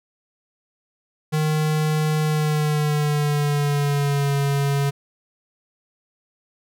square tone with pitch glide, 154.2 to 140.59 Hz, D#3 to C#3, -15 to +25 cents, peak -19 dBFS, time 1.32-4.91 s, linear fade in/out 20 ms, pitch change -160 cents, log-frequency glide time 2.22-4.34 s, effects none

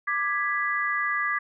sine chord, G# diminished, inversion second, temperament equal with one note detuned, 1183.5 / 1661.2 / 1975.5 Hz, D6 / G#6 / B6, +13 / 0 / 0 cents, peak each -28 dBFS, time 0.07-1.39 s, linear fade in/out 10 ms, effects none

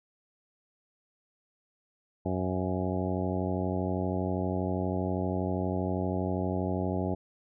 harmonic tone with a mistuned harmonic, 92.5 Hz, F#2, in tune, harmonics 1 / 2 / 3 / 4 / 5 / 6 / 7 / 8 / 9, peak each -33 / -33 / -35 / -36 / -40 / -40 / -38 / -44 / -41 dBFS, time 2.25-7.15 s, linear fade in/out 10 ms, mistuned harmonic 8, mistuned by -39 cents, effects none

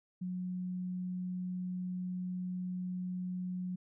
sine tone, 181.9 Hz, F#3, 29 cents flat, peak -35 dBFS, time 0.21-3.76 s, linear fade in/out 10 ms, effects none

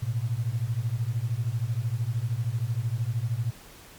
sine beating tone pair, 110 / 123 Hz, A2 / B2, 0 / -7 cents, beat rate 13 Hz, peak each -28 dBFS, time 0.02-3.51 s, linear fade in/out 10 ms, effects pink hiss -49 dBFS RMS until 3.98 s + MP3 96 kbps

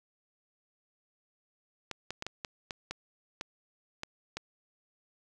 clicks, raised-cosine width 0.2 ms, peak -19 dBFS, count 10, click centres 1.913 / 2.106 / 2.224 / 2.266 / 2.448 / 2.708 / 2.91 / 3.411 / 4.034 / 4.37 s, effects none

